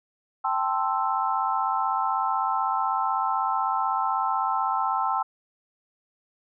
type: chord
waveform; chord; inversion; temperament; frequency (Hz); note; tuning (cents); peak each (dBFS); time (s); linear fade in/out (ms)
sine; A minor seventh; third; equal; 784 / 880 / 1046.5 / 1318.5; G5 / A5 / C6 / E6; 0 / 0 / 0 / 0; -28; 0.44-5.23; 10
effects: none